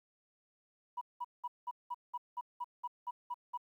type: tone bursts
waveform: sine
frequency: 974 Hz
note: B5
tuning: 24 cents flat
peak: -35 dBFS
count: 12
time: 0.97-3.576 s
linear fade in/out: 10 ms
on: 43 ms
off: 190 ms
effects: tanh soft clip ceiling -31 dBFS + 12-bit